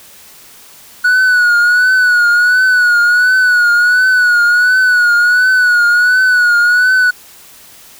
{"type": "tone with vibrato", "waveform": "triangle", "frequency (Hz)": 1467, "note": "F#6", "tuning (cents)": -15, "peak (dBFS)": -5, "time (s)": [1.04, 7.11], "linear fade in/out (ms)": 10, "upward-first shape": "triangle", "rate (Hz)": 1.4, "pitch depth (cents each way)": 66, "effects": ["white hiss -39 dBFS RMS until 7.99 s"]}